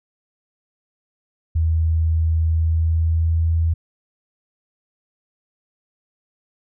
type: tone with pitch glide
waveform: sine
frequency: 80.8 to 82.07 Hz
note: E2 to E2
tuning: -34 to -7 cents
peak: -15 dBFS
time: 1.55-3.74 s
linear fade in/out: 10 ms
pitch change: +27 cents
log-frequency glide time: 2.47-3.49 s
effects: none